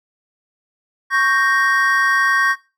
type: chord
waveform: triangle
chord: G diminished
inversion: second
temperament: equal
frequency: 1108.7 / 1568 / 1864.7 Hz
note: Db6 / G6 / Bb6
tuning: 0 / 0 / 0 cents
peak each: -16 dBFS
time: 1.1-2.56 s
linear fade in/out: 50 ms
effects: noise-tail reverb RT60 0.3 s tail -19 dB re dry